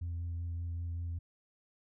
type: tone with vibrato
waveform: sine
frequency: 85.2 Hz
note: F2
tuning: 42 cents flat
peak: -33 dBFS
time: 0.01-1.19 s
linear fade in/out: 10 ms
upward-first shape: sine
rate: 5.2 Hz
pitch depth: 15 cents each way
effects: tanh soft clip ceiling -33 dBFS